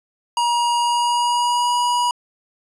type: tone with pitch glide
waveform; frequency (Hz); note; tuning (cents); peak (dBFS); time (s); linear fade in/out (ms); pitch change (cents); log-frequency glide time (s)
square; 952 to 969.2; A#5 to B5; +36 to -33; -17; 0.37-2.11; 2; +31; 0.79-1.76
effects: resampled to 24000 Hz